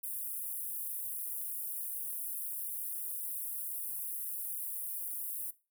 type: high-pass noise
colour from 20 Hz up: pink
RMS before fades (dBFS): -39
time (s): 0.03-5.51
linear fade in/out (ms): 10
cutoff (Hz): 10000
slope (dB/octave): 48
effects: noise-tail reverb RT60 0.3 s tail -18 dB re dry